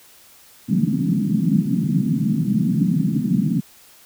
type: band-pass noise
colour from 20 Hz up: pink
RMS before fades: -19 dBFS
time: 0.68-3.61 s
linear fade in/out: 20 ms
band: 150 to 260 Hz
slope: 48 dB/octave
effects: white hiss -49 dBFS RMS until 4.05 s